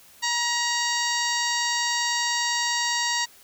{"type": "harmonic tone with a mistuned harmonic", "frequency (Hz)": 950, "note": "A#5", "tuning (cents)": 33, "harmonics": [1, 2, 3, 4, 5, 6, 7, 8], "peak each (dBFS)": [-29, -28, -34, -32, -29, -32, -35, -34], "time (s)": [0.22, 3.26], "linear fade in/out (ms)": 20, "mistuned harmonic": 5, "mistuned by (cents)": -64, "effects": ["white hiss -52 dBFS RMS until 3.43 s"]}